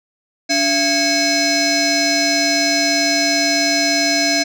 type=tone with frequency modulation; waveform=sine; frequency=2214 Hz; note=C#7; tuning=3 cents flat; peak=-11 dBFS; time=0.49-4.44 s; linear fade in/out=20 ms; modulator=963 Hz; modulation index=3.9; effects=tanh soft clip ceiling -12 dBFS